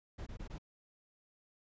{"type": "noise bursts", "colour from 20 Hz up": "brown", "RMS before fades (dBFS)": -44, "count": 4, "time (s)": [0.18, 0.584], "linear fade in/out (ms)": 10, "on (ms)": 86, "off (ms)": 20, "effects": ["resampled to 16000 Hz"]}